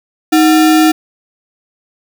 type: tone with sample-and-hold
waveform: sine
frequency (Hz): 313.8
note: D#4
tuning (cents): +15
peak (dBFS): -5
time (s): 0.32-0.92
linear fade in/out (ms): 10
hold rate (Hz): 1050
effects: none